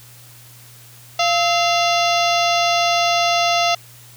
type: harmonic tone with a mistuned harmonic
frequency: 691 Hz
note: F5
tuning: 19 cents flat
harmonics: 1 / 2 / 3 / 4 / 5 / 6 / 7 / 8 / 9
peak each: -17 / -23 / -26 / -23 / -25 / -28 / -28 / -30 / -30 dBFS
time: 1.19-3.75 s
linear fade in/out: 5 ms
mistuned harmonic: 2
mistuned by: -110 cents
effects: added 120 Hz sine -45 dBFS peak until 4.16 s + white hiss -45 dBFS RMS until 4.16 s